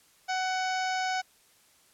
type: harmonic tone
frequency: 747 Hz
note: F#5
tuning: 16 cents sharp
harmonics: 1 / 2 / 3 / 4 / 5 / 6 / 7 / 8 / 9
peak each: -29 / -34 / -38 / -43 / -45 / -45 / -41 / -47 / -46 dBFS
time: 0.28-1.22 s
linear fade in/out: 20 ms
effects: white hiss -62 dBFS RMS until 1.93 s + low-pass 12000 Hz 12 dB/octave